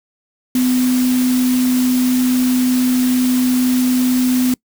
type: tone in noise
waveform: sine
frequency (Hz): 252.2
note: B3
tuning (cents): +36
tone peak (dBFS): -12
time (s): 0.55-4.54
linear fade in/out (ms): 2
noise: white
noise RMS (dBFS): -26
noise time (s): 0.55-4.54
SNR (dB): +11
effects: noise-tail reverb RT60 0.1 s tail -25 dB re dry